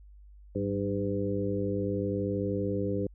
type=harmonic tone with a mistuned harmonic; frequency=100.6 Hz; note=G2; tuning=45 cents sharp; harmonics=1 / 2 / 3 / 4 / 5; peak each=-34 / -34 / -34 / -34 / -34 dBFS; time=0.55-3.07 s; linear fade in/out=5 ms; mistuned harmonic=2; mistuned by=-66 cents; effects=added 50 Hz sine -49 dBFS peak until 3.14 s